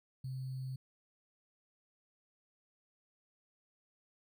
sine tone with sample-and-hold, 130.81 Hz, C3, in tune, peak -38 dBFS, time 0.24-0.76 s, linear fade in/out 5 ms, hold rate 4410 Hz, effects none

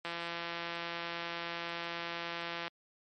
click train, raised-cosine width 0.3 ms, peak -22 dBFS, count 448, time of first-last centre 0.05-2.679 s, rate 170 Hz, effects high-pass 200 Hz 12 dB/octave + MP3 48 kbps

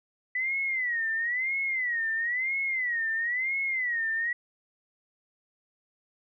sine tone with vibrato, 1975.5 Hz, B6, in tune, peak -26 dBFS, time 0.35-4.33 s, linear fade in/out 5 ms, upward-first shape sine, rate 1 Hz, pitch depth 170 cents each way, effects none

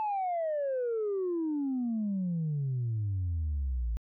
sine exponential sweep, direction down, 880 to 54.1 Hz, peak -27 dBFS, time 0-3.97 s, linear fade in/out 0 ms, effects tanh soft clip ceiling -26 dBFS

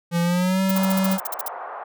square tone with pitch glide, 171.2 to 191.06 Hz, F3 to G3, -34 to -44 cents, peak -19 dBFS, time 0.11-1.19 s, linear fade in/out 50 ms, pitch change +190 cents, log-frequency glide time 0.22-0.61 s
violet noise bursts, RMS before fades -26 dBFS, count 12, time 0.69-1.482 s, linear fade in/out 5 ms, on 22 ms, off 48 ms
pink band-pass noise, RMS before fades -34 dBFS, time 0.75-1.84 s, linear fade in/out 10 ms, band 670 to 1200 Hz, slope 24 dB/octave
effects none

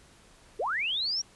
sine linear sweep, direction up, 350 to 5730 Hz, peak -27 dBFS, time 0.59-1.22 s, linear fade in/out 10 ms, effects pink hiss -57 dBFS RMS until 1.35 s + resampled to 24000 Hz

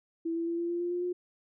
sine tone with pitch steps, 330.7 / 334.3 / 338 / 341.8 / 345.5 / 349.4 / 353.2 / 357.1 Hz, E4 / E4 / E4 / F4 / F4 / F4 / F4 / F4, +6 / +24 / +43 / -37 / -19 / +1 / +20 / +39 cents, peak -29 dBFS, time 0.25-1.13 s, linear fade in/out 10 ms, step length 110 ms, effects none

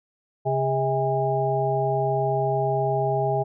harmonic tone with a mistuned harmonic, 135.7 Hz, C#3, 36 cents flat, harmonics 1 / 3 / 5 / 6, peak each -26 / -26 / -26 / -26 dBFS, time 0.45-3.44 s, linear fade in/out 20 ms, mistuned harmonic 5, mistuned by -86 cents, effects none

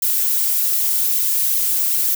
violet noise with flanger, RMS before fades -18 dBFS, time 0.02-2.15 s, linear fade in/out 5 ms, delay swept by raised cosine 0.92 to 4.92 ms, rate 2.6 Hz, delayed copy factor +0.65, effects none

